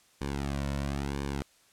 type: tone with flanger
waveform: sawtooth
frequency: 69.9 Hz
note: C#2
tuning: 15 cents sharp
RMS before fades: -33 dBFS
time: 0.21-1.42 s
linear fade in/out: 0 ms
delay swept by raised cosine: 1.5 to 2.5 ms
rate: 0.99 Hz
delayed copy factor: -0.8
effects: white hiss -63 dBFS RMS until 1.72 s + low-pass 10000 Hz 12 dB/octave